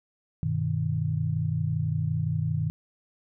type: chord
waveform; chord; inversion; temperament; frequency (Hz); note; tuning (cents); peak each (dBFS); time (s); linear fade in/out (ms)
sine; G augmented; none; equal; 98 / 123.47 / 155.56; G2 / B2 / D#3; 0 / 0 / 0; -30 / -30 / -27; 0.43-2.7; 0
effects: none